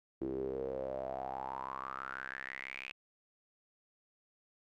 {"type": "tone with band-pass filter sweep", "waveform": "sawtooth", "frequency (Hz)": 66.1, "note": "C2", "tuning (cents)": 18, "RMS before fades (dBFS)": -41, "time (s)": [0.21, 2.92], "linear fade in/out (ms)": 5, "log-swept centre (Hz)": [340, 2600], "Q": 8, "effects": []}